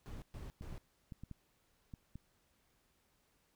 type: noise bursts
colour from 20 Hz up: brown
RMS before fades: -47 dBFS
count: 3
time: 0.06-0.78 s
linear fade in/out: 0 ms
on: 160 ms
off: 120 ms
type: clicks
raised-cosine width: 5 ms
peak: -35 dBFS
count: 7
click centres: 0.611 / 0.726 / 1.122 / 1.236 / 1.313 / 1.938 / 2.156 s
effects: pink hiss -75 dBFS RMS until 3.55 s